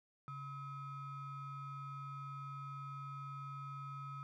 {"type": "ring-modulated tone", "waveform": "triangle", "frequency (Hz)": 571, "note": "D5", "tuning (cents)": -49, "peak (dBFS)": -39, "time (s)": [0.28, 4.23], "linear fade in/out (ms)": 0, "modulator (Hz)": 709, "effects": []}